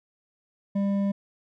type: tone with hard clipping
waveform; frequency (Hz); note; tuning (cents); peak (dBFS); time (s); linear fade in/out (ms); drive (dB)
sine; 199; G3; +26; -24; 0.75-1.12; 10; 7
effects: none